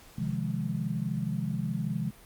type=chord; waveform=sine; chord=F minor seventh; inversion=second; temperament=equal; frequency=130.81 / 155.56 / 174.61 / 207.7 Hz; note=C3 / Eb3 / F3 / Ab3; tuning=0 / 0 / 0 / 0 cents; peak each=-34 dBFS; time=0.18-2.11 s; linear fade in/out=5 ms; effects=pink hiss -54 dBFS RMS until 2.25 s + Opus 48 kbps